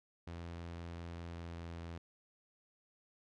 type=tone with pitch glide; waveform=sawtooth; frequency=85 to 84.27 Hz; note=F2 to E2; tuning=-46 to +39 cents; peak=-40 dBFS; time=0.27-1.98 s; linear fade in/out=5 ms; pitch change=-15 cents; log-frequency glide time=1.24-1.68 s; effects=low-pass 5000 Hz 12 dB/octave